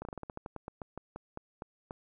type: slowing click train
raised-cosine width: 1 ms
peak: -26 dBFS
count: 17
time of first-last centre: 0.02-1.909 s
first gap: 31 ms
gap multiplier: 1.16
effects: none